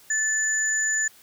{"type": "tone pair together", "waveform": "sine", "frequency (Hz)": [1747, 6982], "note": ["A6", "A8"], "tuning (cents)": [-13, -14], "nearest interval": "2 octaves", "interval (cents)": 2399, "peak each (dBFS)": -24, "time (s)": [0.1, 1.08], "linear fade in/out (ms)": 5, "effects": ["white hiss -53 dBFS RMS until 1.22 s", "high-pass 60 Hz 12 dB/octave"]}